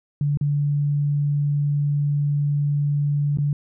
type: tone with dropouts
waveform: sine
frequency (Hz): 144.9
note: D3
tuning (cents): -23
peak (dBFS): -18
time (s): 0.21-3.53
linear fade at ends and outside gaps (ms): 2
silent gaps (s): 0.373-0.411 / 3.373-3.385
effects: none